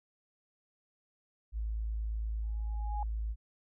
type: tone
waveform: sine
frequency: 54.4 Hz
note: A1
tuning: 19 cents flat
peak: -32 dBFS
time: 1.52-3.36 s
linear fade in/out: 50 ms
type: tone with exponential growth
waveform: sine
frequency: 830.6 Hz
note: G#5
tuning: in tune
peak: -34 dBFS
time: 2.43-3.03 s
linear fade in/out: 2 ms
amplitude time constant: 130 ms
effects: none